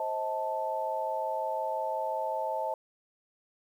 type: chord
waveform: sine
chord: A diminished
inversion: first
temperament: just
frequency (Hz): 528 / 633.6 / 880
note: C5 / Eb5 / A5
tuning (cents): +16 / +31 / 0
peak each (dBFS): -36 / -34 / -32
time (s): 0-2.74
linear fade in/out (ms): 2
effects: 10-bit